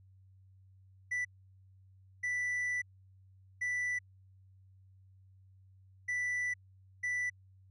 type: tone bursts at uneven times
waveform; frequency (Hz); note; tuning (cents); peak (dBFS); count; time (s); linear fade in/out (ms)
triangle; 1975.5; B6; 0; -30; 5; 1.11-1.25 / 2.23-2.82 / 3.61-3.99 / 6.08-6.54 / 7.03-7.3; 10
effects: added 95 Hz sine -58 dBFS peak until 7.7 s + resampled to 24000 Hz